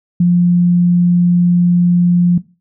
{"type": "tone", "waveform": "sine", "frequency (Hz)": 175.6, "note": "F3", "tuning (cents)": 10, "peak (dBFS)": -7, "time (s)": [0.2, 2.38], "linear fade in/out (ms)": 5, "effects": ["noise-tail reverb RT60 0.3 s tail -18 dB re dry"]}